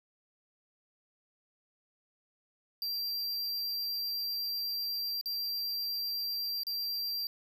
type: tone with dropouts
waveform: square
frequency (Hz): 4723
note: D8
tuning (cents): +9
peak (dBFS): -33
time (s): 2.82-7.27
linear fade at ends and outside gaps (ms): 1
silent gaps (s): 5.212-5.258 / 6.634-6.668
effects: none